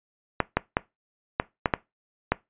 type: clicks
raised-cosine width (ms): 0.5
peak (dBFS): -5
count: 7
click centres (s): 0.403 / 0.57 / 0.769 / 1.399 / 1.658 / 1.738 / 2.32
effects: noise-tail reverb RT60 0.2 s tail -20 dB re dry + resampled to 8000 Hz